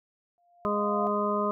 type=tone with exponential growth; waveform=sine; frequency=698.5 Hz; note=F5; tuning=in tune; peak=-28 dBFS; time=0.38-1.07 s; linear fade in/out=0 ms; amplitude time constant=150 ms
type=harmonic tone; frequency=206.6 Hz; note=G#3; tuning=9 cents flat; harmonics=1 / 2 / 3 / 5 / 6; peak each=-31 / -31 / -31 / -31 / -31 dBFS; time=0.65-1.51 s; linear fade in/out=0 ms
effects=none